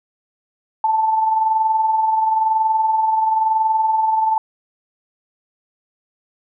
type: tone with amplitude modulation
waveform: sine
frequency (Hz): 880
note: A5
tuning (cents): 0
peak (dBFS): -12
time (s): 0.84-4.38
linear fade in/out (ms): 2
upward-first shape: sine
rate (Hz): 21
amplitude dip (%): 45
effects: none